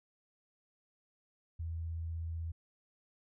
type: tone with vibrato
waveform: sine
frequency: 82.41 Hz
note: E2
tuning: in tune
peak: -36 dBFS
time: 1.59-2.52 s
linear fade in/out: 10 ms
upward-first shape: square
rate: 16 Hz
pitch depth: 8 cents each way
effects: none